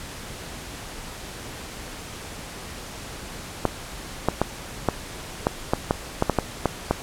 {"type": "clicks", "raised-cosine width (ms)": 1, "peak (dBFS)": -4, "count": 12, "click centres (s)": [3.653, 4.286, 4.416, 4.887, 5.469, 5.735, 5.909, 6.224, 6.297, 6.387, 6.657, 6.91], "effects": ["pink hiss -37 dBFS RMS until 7.02 s", "low-pass 11000 Hz 12 dB/octave"]}